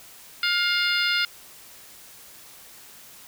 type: harmonic tone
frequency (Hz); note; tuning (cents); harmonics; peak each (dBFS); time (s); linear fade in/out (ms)
707; F5; +21; 2 / 3 / 4 / 5 / 6 / 7; -25 / -27 / -28 / -29 / -30 / -30; 0.43-1.25; 2
effects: white hiss -47 dBFS RMS until 3.27 s